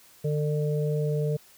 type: harmonic tone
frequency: 149.8 Hz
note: D3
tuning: 35 cents sharp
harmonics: 1 / 3 / 4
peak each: -25 / -29 / -36 dBFS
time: 0.24-1.37 s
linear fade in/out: 10 ms
effects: white hiss -55 dBFS RMS until 1.57 s